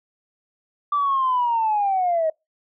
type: linear sweep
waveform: sine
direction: down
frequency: 1174.7 to 622.3 Hz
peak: -17 dBFS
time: 0.92-2.3 s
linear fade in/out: 5 ms
effects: noise-tail reverb RT60 0.2 s tail -25 dB re dry + tanh soft clip ceiling -13 dBFS

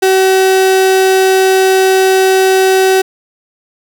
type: tone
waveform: 35% pulse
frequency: 379.6 Hz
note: F#4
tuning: 44 cents sharp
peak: -5 dBFS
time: 0.02-3.02 s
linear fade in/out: 10 ms
effects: none

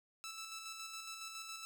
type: tone with tremolo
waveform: 10% pulse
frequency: 1318.5 Hz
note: E6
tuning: in tune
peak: -36 dBFS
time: 0.24-1.65 s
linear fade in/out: 0 ms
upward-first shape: square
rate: 7.2 Hz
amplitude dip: 35%
effects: none

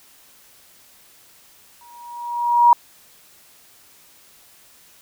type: tone with exponential growth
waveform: sine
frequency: 954 Hz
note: A#5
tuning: 40 cents sharp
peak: -6 dBFS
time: 1.81-2.73 s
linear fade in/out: 2 ms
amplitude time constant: 200 ms
effects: white hiss -51 dBFS RMS until 5.01 s

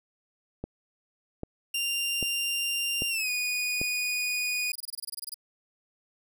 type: click train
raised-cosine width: 2 ms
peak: -20 dBFS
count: 5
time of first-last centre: 0.64-3.815 s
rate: 1.26 Hz
type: tone with pitch glide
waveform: sawtooth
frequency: 2786 to 2468 Hz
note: F7 to D#7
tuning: -5 to -15 cents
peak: -24 dBFS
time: 1.74-4.72 s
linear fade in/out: 5 ms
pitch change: -210 cents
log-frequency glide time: 3.09-3.29 s
type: tone bursts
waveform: 15% pulse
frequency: 4888 Hz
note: D#8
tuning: 32 cents flat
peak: -27 dBFS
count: 13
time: 4.73-5.343 s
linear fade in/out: 5 ms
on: 25 ms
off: 24 ms
effects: none

